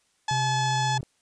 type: harmonic tone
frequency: 858 Hz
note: A5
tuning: 44 cents flat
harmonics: 1 / 2 / 3 / 4 / 5 / 6 / 7 / 8 / 9 / 10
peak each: -25 / -32 / -41 / -34 / -40 / -39 / -40 / -40 / -44 / -53 dBFS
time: 0.28-0.98 s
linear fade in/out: 5 ms
type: tone with vibrato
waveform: triangle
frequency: 131 Hz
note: C3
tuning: 2 cents sharp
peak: -25 dBFS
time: 0.31-1.01 s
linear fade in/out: 2 ms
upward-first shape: sine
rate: 15 Hz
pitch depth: 19 cents each way
type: click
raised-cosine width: 2 ms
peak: -26 dBFS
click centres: 1.03 s
effects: white hiss -68 dBFS RMS until 1.21 s + resampled to 22050 Hz